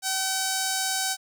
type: tone with notch filter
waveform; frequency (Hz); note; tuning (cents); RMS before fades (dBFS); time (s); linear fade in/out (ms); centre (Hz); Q
5% pulse; 764; G5; -45; -27; 0.02-1.17; 50; 2600; 1.7
effects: none